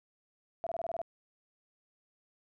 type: tone bursts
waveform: sine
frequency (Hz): 674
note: E5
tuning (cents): +38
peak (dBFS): -32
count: 8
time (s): 0.64-1.016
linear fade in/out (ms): 0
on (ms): 26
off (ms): 24
effects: none